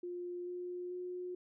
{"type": "tone with pitch steps", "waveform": "sine", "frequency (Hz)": [353.7, 357, 360.3], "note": ["F4", "F4", "F#4"], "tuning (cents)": [22, 38, -46], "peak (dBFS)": -39, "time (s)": [0.03, 1.35], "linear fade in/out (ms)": 5, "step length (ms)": 440, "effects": []}